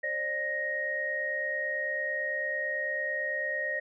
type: tone cluster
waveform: sine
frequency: 535 / 604 / 1871 Hz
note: C5 / D5 / A#6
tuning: +38 / +48 / +6 cents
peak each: -38 / -37 / -30 dBFS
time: 0.03-3.8 s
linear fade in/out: 10 ms
effects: none